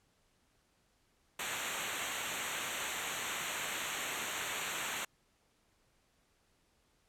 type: noise with comb filter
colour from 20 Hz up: pink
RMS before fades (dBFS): -38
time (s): 1.39-5.05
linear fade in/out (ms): 5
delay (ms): 0.2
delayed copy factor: -1
effects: pink hiss -73 dBFS RMS until 7.08 s + low-pass 11000 Hz 12 dB/octave